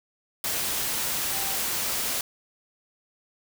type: tone in noise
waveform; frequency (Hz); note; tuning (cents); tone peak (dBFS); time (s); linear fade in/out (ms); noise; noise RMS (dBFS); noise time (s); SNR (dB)
sine; 784; G5; 0; -38; 1.33-1.55; 2; white; -28; 0.44-2.21; -13
effects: none